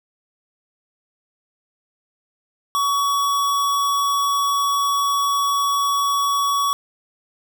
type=tone; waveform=square; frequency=1127 Hz; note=C#6; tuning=28 cents sharp; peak=-18 dBFS; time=2.75-6.73 s; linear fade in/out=0 ms; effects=none